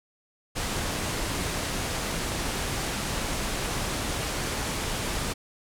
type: low-pass noise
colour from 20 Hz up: pink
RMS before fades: -30 dBFS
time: 0.55-5.34 s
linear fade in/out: 20 ms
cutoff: 11000 Hz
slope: 24 dB/octave
effects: none